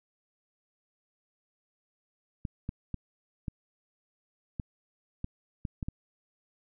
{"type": "clicks", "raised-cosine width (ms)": 5, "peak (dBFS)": -21, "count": 9, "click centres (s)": [2.452, 2.691, 2.943, 3.482, 4.598, 5.244, 5.652, 5.828, 5.885], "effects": []}